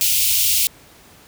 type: band-stop noise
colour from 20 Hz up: white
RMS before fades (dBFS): -17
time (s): 0.01-0.67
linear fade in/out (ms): 0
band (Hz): 100 to 2400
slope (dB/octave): 48
effects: pink hiss -47 dBFS RMS until 1.27 s + high-pass 60 Hz 12 dB/octave